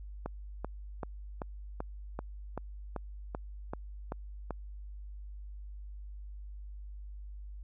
click train, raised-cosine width 1 ms, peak -22 dBFS, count 12, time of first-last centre 0.26-4.507 s, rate 2.59 Hz, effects added 50 Hz sine -42 dBFS peak until 7.63 s

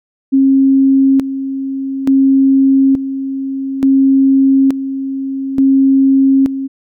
sine tone with tremolo, 270 Hz, C#4, 45 cents flat, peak -6 dBFS, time 0.32-6.68 s, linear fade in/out 20 ms, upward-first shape square, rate 0.57 Hz, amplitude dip 70%, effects none

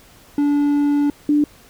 triangle / sine tone pair in turn, 289.1 / 294.7 Hz, D4 / D4, -27 / +6 cents, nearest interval unison, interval 33 cents, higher second, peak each -12 dBFS, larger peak neither, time 0.38-1.1 / 1.29-1.44 s, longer first, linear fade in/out 2 ms, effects pink hiss -48 dBFS RMS until 1.69 s

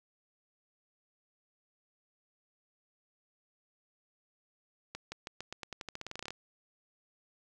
accelerating click train, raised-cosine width 0.2 ms, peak -23 dBFS, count 19, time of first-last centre 4.95-6.306 s, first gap 170 ms, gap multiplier 0.89, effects none

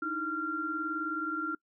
sine tone cluster, 303.5 / 322.5 / 1381 Hz, D#4 / E4 / F6, -43 / -38 / -20 cents, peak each -39 / -38 / -32 dBFS, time 0.02-1.55 s, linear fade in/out 5 ms, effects noise-tail reverb RT60 0.1 s tail -25 dB re dry

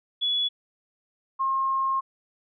sine tone pair in turn, 3400 / 1070.9 Hz, G#7 / C6, +40 / +40 cents, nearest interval octave + minor sixth, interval 2000 cents, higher first, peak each -22 dBFS, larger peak neither, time 0.21-0.49 / 1.39-2.01 s, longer second, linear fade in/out 20 ms, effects none

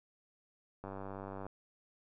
click train, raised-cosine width 1 ms, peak -30 dBFS, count 62, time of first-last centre 0.84-1.466 s, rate 97.5 Hz, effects none

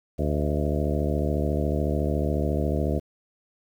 harmonic tone with a mistuned harmonic, 74 Hz, D2, 14 cents sharp, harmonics 1 / 2 / 3 / 4 / 5 / 6 / 7 / 8 / 9, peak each -26 / -29 / -31 / -32 / -33 / -34 / -34 / -35 / -36 dBFS, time 0.18-3 s, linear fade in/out 20 ms, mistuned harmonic 8, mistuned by +60 cents, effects 9-bit

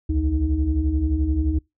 sine tone cluster, 64 / 75.5 / 313.9 Hz, C2 / D2 / D#4, -38 / +48 / +15 cents, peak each -24 / -20 / -24 dBFS, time 0.09-1.59 s, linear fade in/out 10 ms, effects noise-tail reverb RT60 0.2 s tail -26 dB re dry + tanh soft clip ceiling -10 dBFS

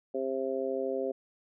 harmonic tone, 133 Hz, C3, 29 cents sharp, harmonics 2 / 3 / 4 / 5, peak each -38 / -33 / -33 / -39 dBFS, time 0.14-1.12 s, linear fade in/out 10 ms, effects none

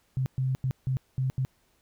sine tone bursts at uneven times, 130.81 Hz, C3, in tune, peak -24 dBFS, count 6, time 0.17-0.26 / 0.38-0.55 / 0.64-0.71 / 0.87-0.97 / 1.18-1.3 / 1.38-1.45 s, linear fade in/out 0 ms, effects pink hiss -68 dBFS RMS until 1.81 s

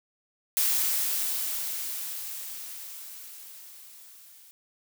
blue noise with level ramp, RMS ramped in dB -24 to -53 dBFS, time 0.57-4.51 s, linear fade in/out 0 ms, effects none

